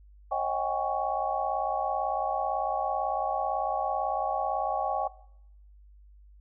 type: tone cluster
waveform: sine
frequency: 544 / 630 / 753 / 811 / 1115 Hz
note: C#5 / D#5 / F#5 / G#5 / C#6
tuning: -33 / +21 / +30 / -41 / +10 cents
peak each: -36 / -34 / -32 / -30 / -34 dBFS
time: 0.31-5.08 s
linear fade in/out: 10 ms
effects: noise-tail reverb RT60 0.8 s tail -22 dB re dry + added 50 Hz sine -51 dBFS peak until 6.4 s